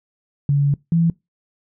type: tone pair in turn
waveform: sine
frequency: 142.1 / 167 Hz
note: C#3 / E3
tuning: +43 / +23 cents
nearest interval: minor third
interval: 280 cents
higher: second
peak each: -13 dBFS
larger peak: neither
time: 0.49-0.74 / 0.92-1.1 s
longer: first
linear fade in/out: 2 ms
effects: noise-tail reverb RT60 0.2 s tail -23 dB re dry